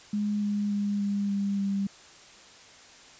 sine tone with pitch steps, 207.7 / 205.7 / 203.7 / 201.7 / 199.7 / 197.75 Hz, G#3 / G#3 / G#3 / G3 / G3 / G3, 0 / -16 / -33 / +50 / +32 / +15 cents, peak -25 dBFS, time 0.13-1.87 s, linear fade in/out 5 ms, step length 290 ms, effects white hiss -51 dBFS RMS until 3.19 s + resampled to 16000 Hz

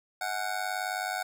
25% pulse tone with amplitude modulation, 740 Hz, F#5, in tune, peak -23 dBFS, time 0.21-1.23 s, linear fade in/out 5 ms, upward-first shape sine, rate 99.1 Hz, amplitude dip 80%, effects none

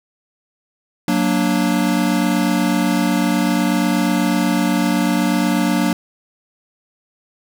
square chord, Gb augmented, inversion none, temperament equal, 185 / 233.1 / 293.7 Hz, Gb3 / Bb3 / D4, 0 / 0 / 0 cents, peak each -20 dBFS, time 1.08-5.93 s, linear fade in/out 2 ms, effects none

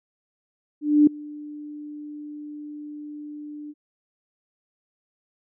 sine tone with ADSR envelope, 297 Hz, D4, 20 cents sharp, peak -10 dBFS, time 0.81-3.74 s, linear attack 260 ms, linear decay 4 ms, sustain -24 dB, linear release 40 ms, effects none

